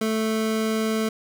25% pulse tone, 220 Hz, A3, in tune, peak -18 dBFS, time 0.01-1.09 s, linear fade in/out 5 ms, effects none

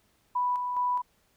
sine tone with tremolo, 987.8 Hz, B5, in tune, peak -24 dBFS, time 0.35-1.02 s, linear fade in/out 10 ms, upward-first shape square, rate 2.4 Hz, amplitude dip 40%, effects pink hiss -68 dBFS RMS until 1.36 s

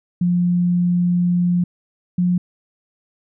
sine tone pair in turn, 176.4 / 178.35 Hz, F3 / F3, +18 / +37 cents, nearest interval unison, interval 19 cents, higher second, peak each -14 dBFS, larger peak neither, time 0.21-1.64 / 2.18-2.38 s, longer first, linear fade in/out 5 ms, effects none

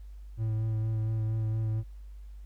triangle tone with vibrato, 110 Hz, A2, in tune, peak -25 dBFS, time 0.37-1.84 s, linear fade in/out 50 ms, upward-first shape sine, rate 4.3 Hz, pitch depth 17 cents each way, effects added 50 Hz sine -42 dBFS peak until 2.45 s + pink hiss -70 dBFS RMS until 2.45 s

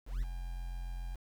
triangle tone with ADSR envelope, 43.65 Hz, F1, in tune, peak -27 dBFS, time 0.05-1.16 s, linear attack 170 ms, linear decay 21 ms, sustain -8 dB, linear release 13 ms, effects 9-bit

